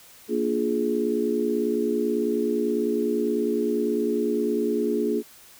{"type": "chord", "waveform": "sine", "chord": "Bb dominant seventh", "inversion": "none", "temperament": "just", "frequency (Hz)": [233.1, 291.4, 349.6, 419.5], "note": ["Bb3", "D4", "F4", "Ab4"], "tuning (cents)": [0, -13, 2, 17], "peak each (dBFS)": [-27, -29, -28, -25], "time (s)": [0.28, 5.23], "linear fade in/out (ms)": 50, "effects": ["white hiss -50 dBFS RMS until 5.59 s"]}